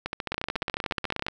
two click trains, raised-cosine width 0.3 ms, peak -12 / -13 dBFS, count 17 / 18, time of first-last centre 0.32-1.284 / 0.06-1.266 s, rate 16.6 / 14.1 Hz, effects none

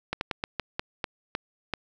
slowing click train, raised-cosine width 0.3 ms, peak -12 dBFS, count 9, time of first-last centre 0.13-1.737 s, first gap 81 ms, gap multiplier 1.25, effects none

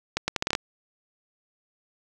accelerating click train, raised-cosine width 0.2 ms, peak -7 dBFS, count 8, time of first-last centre 0.17-0.551 s, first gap 110 ms, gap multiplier 0.75, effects none

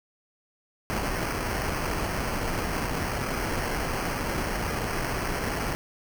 pink noise with sample-and-hold, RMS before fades -29 dBFS, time 0.9-5.75 s, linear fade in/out 0 ms, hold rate 3675 Hz, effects none

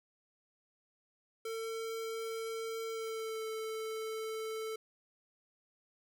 square tone with pitch glide, 450.6 to 440.8 Hz, A4 to A4, +41 to +3 cents, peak -38 dBFS, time 1.45-4.76 s, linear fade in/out 5 ms, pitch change -38 cents, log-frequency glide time 2.83-3.47 s, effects none

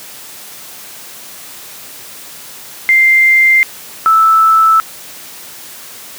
sine tone pair in turn, 2093 / 1315.2 Hz, C7 / E6, 0 / -4 cents, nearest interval minor sixth, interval 804 cents, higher first, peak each -5 dBFS, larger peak neither, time 2.89-3.63 / 4.06-4.8 s, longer neither, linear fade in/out 0 ms, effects white hiss -32 dBFS RMS until 6.18 s + high-pass 100 Hz 12 dB/octave

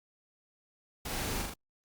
pink noise with echo, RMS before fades -38 dBFS, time 1.05-1.42 s, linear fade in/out 5 ms, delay 40 ms, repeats 3, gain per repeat -2 dB, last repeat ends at 1.54 s, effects Opus 48 kbps

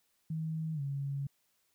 sine tone with pitch glide, 159.3 to 139.48 Hz, D#3 to C#3, +41 to +11 cents, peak -33 dBFS, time 0.3-1.27 s, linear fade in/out 5 ms, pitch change -230 cents, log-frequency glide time 0.74-0.81 s, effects white hiss -75 dBFS RMS until 1.74 s

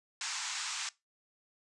white band-pass noise, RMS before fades -38 dBFS, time 0.21-0.89 s, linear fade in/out 2 ms, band 850 to 7800 Hz, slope 48 dB/octave, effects noise-tail reverb RT60 0.2 s tail -20 dB re dry + resampled to 24000 Hz

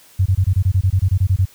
sine tone bursts, 94.3 Hz, F#2, 33 cents sharp, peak -11 dBFS, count 14, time 0.19-1.455 s, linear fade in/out 10 ms, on 69 ms, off 23 ms, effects white hiss -48 dBFS RMS until 1.54 s

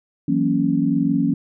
sine chord, F# dominant seventh, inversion third, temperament equal with one note detuned, 164.81 / 186.5 / 233.1 / 277.2 Hz, E3 / F#3 / A#3 / C#4, 0 / +14 / 0 / 0 cents, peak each -23 / -24 / -22 / -19 dBFS, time 0.28-1.34 s, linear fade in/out 5 ms, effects none

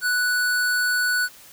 square tone, 1480 Hz, F#6, in tune, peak -20 dBFS, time 0.01-1.29 s, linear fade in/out 50 ms, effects white hiss -47 dBFS RMS until 1.52 s

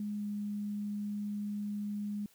sine tone with pitch glide, 207.7 to 206.3 Hz, G#3 to G#3, 0 to -11 cents, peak -34 dBFS, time 0-2.26 s, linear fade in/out 2 ms, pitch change -11 cents, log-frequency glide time 0.18-0.23 s, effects white hiss -65 dBFS RMS until 2.34 s

